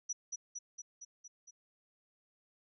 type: tone with echo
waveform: sine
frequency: 5880 Hz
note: F#8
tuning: 12 cents flat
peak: -34 dBFS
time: 0.09-0.13 s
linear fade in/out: 10 ms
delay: 230 ms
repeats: 6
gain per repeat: -3 dB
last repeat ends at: 1.51 s
effects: none